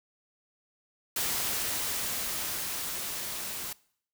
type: noise with level ramp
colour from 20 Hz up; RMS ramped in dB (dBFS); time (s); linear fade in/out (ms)
white; -30 to -37; 1.16-3.73; 5
effects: noise-tail reverb RT60 0.6 s tail -22 dB re dry